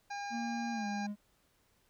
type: harmonic tone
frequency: 809 Hz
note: G#5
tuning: 46 cents flat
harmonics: 1 / 2 / 3 / 5 / 6 / 7 / 8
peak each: -39 / -45 / -49 / -53 / -55 / -56 / -57 dBFS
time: 0.1-1.07 s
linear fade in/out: 10 ms
type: tone with pitch glide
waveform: triangle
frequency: 233.1 to 206.5 Hz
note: A#3 to G#3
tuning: 0 to -10 cents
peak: -34 dBFS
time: 0.3-1.16 s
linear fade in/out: 50 ms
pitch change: -210 cents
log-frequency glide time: 0.72-0.87 s
effects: pink hiss -72 dBFS RMS until 1.89 s